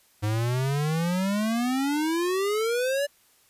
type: exponential sweep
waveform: square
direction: up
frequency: 103.3 to 582 Hz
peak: -24 dBFS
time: 0.22-3.07 s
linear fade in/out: 20 ms
effects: white hiss -61 dBFS RMS until 3.49 s + resampled to 32000 Hz